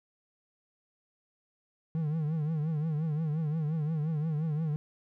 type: tone with vibrato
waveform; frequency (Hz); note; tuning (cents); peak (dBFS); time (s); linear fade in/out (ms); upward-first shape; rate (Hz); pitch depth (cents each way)
triangle; 155.56; D#3; 0; -26; 1.95-4.76; 0; triangle; 5.7; 120
effects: none